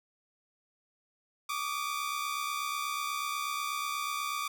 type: tone pair together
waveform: sawtooth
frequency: 1147 / 1215.2 Hz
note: D6 / D#6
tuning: -41 / -41 cents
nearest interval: minor second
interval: 100 cents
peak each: -31 / -32 dBFS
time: 1.49-4.48 s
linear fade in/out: 5 ms
effects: none